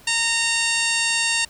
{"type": "harmonic tone with a mistuned harmonic", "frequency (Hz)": 921, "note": "A#5", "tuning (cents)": -21, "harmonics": [1, 2, 3, 4, 5, 6, 7, 8, 9, 10], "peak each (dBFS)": [-32, -26, -23, -28, -27, -31, -34, -29, -31, -32], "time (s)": [0.07, 1.45], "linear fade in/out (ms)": 5, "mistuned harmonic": 5, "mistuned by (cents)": -18, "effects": ["pink hiss -49 dBFS RMS until 1.49 s"]}